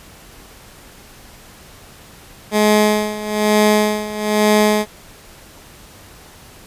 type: tone with tremolo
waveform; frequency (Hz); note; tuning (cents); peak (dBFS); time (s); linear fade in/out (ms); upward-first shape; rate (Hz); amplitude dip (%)
15% pulse; 211.7; G#3; +33; -4; 2.51-4.86; 50; sine; 1.1; 80
effects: pink hiss -42 dBFS RMS until 6.66 s + resampled to 32000 Hz